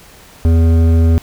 triangle tone with hard clipping, 82.41 Hz, E2, in tune, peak -9 dBFS, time 0.45-1.18 s, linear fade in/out 0 ms, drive 15 dB, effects pink hiss -41 dBFS RMS until 1.22 s

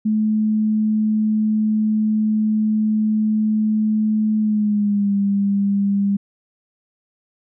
sine tone with pitch glide, 215.4 to 199.82 Hz, A3 to G3, -37 to +33 cents, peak -15 dBFS, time 0.05-6.17 s, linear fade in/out 10 ms, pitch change -130 cents, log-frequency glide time 4.39-5.14 s, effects none

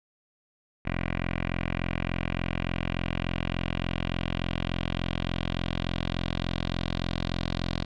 10% pulse tone with low-pass filter sweep, 43.45 Hz, F1, 8 cents flat, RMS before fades -30 dBFS, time 0.85-7.85 s, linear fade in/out 10 ms, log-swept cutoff 2300 to 4000 Hz, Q 3.2, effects none

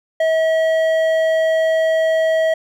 sine tone with hard clipping, 643 Hz, E5, 43 cents flat, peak -15 dBFS, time 0.2-2.54 s, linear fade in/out 5 ms, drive 8 dB, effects none

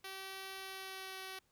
5% pulse tone with pitch glide, 384.3 to 379.7 Hz, G4 to F#4, -34 to +45 cents, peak -33 dBFS, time 0.04-1.39 s, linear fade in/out 5 ms, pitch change -21 cents, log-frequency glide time 0.54-1.21 s, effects pink hiss -75 dBFS RMS until 1.51 s

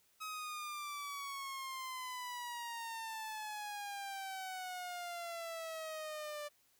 sawtooth exponential sweep, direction down, 1276 to 587.3 Hz, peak -38 dBFS, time 0.2-6.49 s, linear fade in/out 20 ms, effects white hiss -72 dBFS RMS until 6.79 s

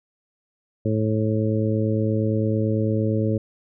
harmonic tone, 108.8 Hz, A2, 19 cents flat, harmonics 1 / 2 / 3 / 4 / 5, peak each -22 / -25 / -27 / -28 / -29 dBFS, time 0.85-3.38 s, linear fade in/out 5 ms, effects none

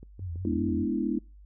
click train, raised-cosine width 3 ms, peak -33 dBFS, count 5, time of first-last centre 0.03-0.687 s, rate 6.09 Hz
sine tone with vibrato, 88.6 Hz, F2, 25 cents sharp, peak -32 dBFS, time 0.18-0.87 s, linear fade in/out 50 ms, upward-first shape sine, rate 4.9 Hz, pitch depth 110 cents each way
sine chord, E dominant seventh, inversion first, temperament equal with one note detuned, 209.7 / 246.9 / 293.7 / 329.6 Hz, G#3 / B3 / D4 / E4, +17 / 0 / 0 / 0 cents, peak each -31 dBFS, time 0.45-1.19 s, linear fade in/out 2 ms
effects noise-tail reverb RT60 0.3 s tail -26 dB re dry + added 50 Hz sine -48 dBFS peak until 1.45 s

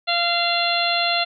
harmonic tone, 690 Hz, F5, 21 cents flat, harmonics 1 / 2 / 3 / 4 / 5 / 6, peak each -23 / -27 / -28 / -25 / -26 / -24 dBFS, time 0.07-1.25 s, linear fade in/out 20 ms, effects none

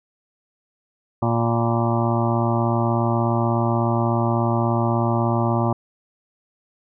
harmonic tone with a mistuned harmonic, 116.54 Hz, A#2, in tune, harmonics 1 / 2 / 3 / 5 / 6 / 7 / 8 / 9 / 10, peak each -21 / -24 / -26 / -28 / -29 / -29 / -30 / -31 / -31 dBFS, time 1.22-5.73 s, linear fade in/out 5 ms, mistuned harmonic 9, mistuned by -49 cents, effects none

